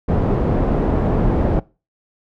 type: low-pass noise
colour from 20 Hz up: pink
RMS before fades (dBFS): -17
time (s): 0.08-1.6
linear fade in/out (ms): 10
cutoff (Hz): 600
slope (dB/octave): 12
effects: noise-tail reverb RT60 0.3 s tail -22 dB re dry